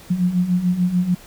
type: beating tone pair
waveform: sine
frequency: 174.9 / 181.7 Hz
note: F3 / F#3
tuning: +3 / -31 cents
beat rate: 6.8 Hz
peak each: -22 / -17 dBFS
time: 0.1-1.15 s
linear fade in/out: 10 ms
effects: pink hiss -44 dBFS RMS until 1.26 s